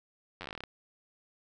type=slowing click train; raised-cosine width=0.3 ms; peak=-24 dBFS; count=13; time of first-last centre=0.41-0.637 s; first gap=10 ms; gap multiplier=1.11; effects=none